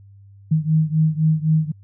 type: beating tone pair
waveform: sine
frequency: 155.7 / 159.6 Hz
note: D#3 / D#3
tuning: +2 / +44 cents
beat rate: 3.9 Hz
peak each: -17 / -19 dBFS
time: 0.51-1.72 s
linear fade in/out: 10 ms
effects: added 99 Hz sine -43 dBFS peak until 1.83 s